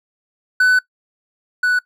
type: tone pair in turn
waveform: triangle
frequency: 1500 / 1482.8 Hz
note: F#6 / F#6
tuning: +23 / +3 cents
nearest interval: unison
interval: 20 cents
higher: first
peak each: -8 / -11 dBFS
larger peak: first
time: 0.6-0.79 / 1.63-1.79 s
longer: first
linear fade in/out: 5 ms
effects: noise-tail reverb RT60 0.1 s tail -21 dB re dry